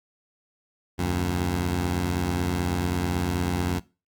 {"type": "beating tone pair", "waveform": "15% pulse", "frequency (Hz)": [73.2, 89.2], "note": ["D2", "F2"], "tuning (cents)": [-5, 37], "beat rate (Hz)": 16, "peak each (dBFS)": [-25, -18], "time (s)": [0.98, 3.8], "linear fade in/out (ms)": 20, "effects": ["noise-tail reverb RT60 0.3 s tail -21 dB re dry", "Opus 48 kbps"]}